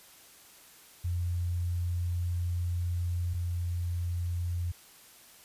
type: tone pair in turn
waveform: sine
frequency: 87.31 / 86.99 Hz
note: F2 / F2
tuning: 0 / -6 cents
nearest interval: unison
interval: 6 cents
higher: first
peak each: -28 / -29 dBFS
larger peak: first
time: 1.04-3.34 / 3.34-4.72 s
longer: first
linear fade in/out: 10 ms
effects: white hiss -55 dBFS RMS until 5.44 s + resampled to 32000 Hz